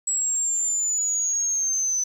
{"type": "exponential sweep", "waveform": "sine", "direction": "down", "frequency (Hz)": [7770, 6040], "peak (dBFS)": -21, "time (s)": [0.07, 2.04], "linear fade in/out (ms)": 5, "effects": ["8-bit"]}